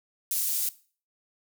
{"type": "high-pass noise", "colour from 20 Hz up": "pink", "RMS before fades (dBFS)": -28, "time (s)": [0.31, 0.69], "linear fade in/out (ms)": 2, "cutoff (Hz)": 9600, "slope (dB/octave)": 12, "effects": ["noise-tail reverb RT60 0.4 s tail -18 dB re dry"]}